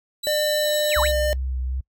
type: tone with pitch glide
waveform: sawtooth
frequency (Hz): 3951 to 3910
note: B7 to B7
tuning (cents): 0 to -18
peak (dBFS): -23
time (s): 0.23-1.12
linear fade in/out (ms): 10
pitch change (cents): -18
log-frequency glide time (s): 0.61-0.71
type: tone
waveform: square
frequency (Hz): 601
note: D5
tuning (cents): +40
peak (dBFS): -21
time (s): 0.27-1.33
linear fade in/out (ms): 0
type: exponential two-way sweep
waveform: sine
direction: down then up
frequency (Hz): 3951 to 830.6 to 3951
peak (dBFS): -21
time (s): 0.89-1.09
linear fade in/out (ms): 50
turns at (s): 1.01
type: tone with vibrato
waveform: sine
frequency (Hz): 64.3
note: C2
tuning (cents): -30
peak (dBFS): -23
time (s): 0.96-1.81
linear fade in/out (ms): 10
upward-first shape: sine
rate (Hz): 2.7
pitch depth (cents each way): 24
effects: noise-tail reverb RT60 0.1 s tail -24 dB re dry